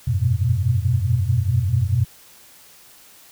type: tone cluster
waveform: sine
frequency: 88.5 / 99.8 / 120.2 / 124.9 Hz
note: F2 / G2 / B2 / B2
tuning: +23 / +32 / -46 / +20 cents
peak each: -22 dBFS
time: 0.07-2.05 s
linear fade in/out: 10 ms
effects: white hiss -48 dBFS RMS until 3.31 s